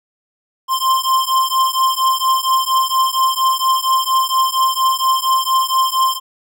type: beating tone pair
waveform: square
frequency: 1046.5 / 1050.8 Hz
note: C6 / C6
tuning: 0 / +7 cents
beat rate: 4.3 Hz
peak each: -17 dBFS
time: 0.68-6.2 s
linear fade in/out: 50 ms
effects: none